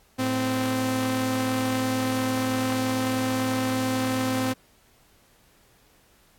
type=tone pair together; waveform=sawtooth; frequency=109.54 / 259.4 Hz; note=A2 / C4; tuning=-7 / -15 cents; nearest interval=octave + minor third; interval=1492 cents; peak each=-27 / -20 dBFS; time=0.18-4.54 s; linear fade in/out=20 ms; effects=pink hiss -60 dBFS RMS until 6.38 s + AAC 64 kbps